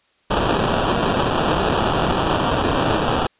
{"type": "noise with sample-and-hold", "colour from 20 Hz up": "white", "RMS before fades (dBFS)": -19, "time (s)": [0.3, 3.27], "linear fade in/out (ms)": 5, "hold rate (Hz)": 2100, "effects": ["white hiss -61 dBFS RMS until 3.39 s", "resampled to 8000 Hz"]}